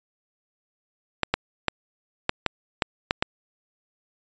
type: clicks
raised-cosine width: 0.3 ms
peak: -4 dBFS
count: 8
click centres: 1.233 / 1.34 / 1.683 / 2.294 / 2.463 / 2.822 / 3.109 / 3.225 s
effects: resampled to 16000 Hz